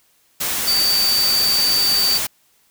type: tone in noise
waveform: sine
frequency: 4605 Hz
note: D8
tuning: 35 cents flat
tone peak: -15 dBFS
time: 0.67-2.18 s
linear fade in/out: 10 ms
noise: white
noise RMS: -22 dBFS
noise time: 0.4-2.27 s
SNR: +4 dB
effects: white hiss -59 dBFS RMS until 2.7 s